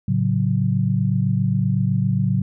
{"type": "chord", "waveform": "sine", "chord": "F# minor", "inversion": "first", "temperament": "just", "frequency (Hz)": [111, 138.75, 185], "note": ["A2", "C#3", "F#3"], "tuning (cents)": [16, 2, 0], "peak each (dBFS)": -21, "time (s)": [0.08, 2.42], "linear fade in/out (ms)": 5, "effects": []}